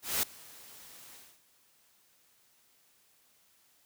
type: noise with ADSR envelope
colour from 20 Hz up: white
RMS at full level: -28 dBFS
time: 0.02-1.41 s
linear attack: 210 ms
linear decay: 4 ms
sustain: -24 dB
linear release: 260 ms
effects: white hiss -67 dBFS RMS until 3.85 s + high-pass 60 Hz 12 dB/octave